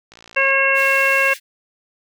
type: click train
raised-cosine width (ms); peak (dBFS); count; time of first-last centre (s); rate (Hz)
0.2; -24; 23; 0.12-0.505; 57.2
type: harmonic tone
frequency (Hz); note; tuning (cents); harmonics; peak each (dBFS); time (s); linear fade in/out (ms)
543; C#5; -36; 1 / 2 / 3 / 4 / 5; -21 / -23 / -18 / -20 / -18; 0.36-1.34; 10
type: high-pass noise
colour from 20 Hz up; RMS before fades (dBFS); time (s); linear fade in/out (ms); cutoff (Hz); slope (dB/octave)
pink; -34; 0.74-1.4; 50; 1600; 96
effects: none